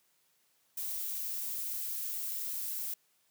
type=noise; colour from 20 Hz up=violet; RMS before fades=-37 dBFS; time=0.77-2.94 s; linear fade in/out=5 ms; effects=white hiss -72 dBFS RMS until 3.3 s + high-pass 100 Hz 12 dB/octave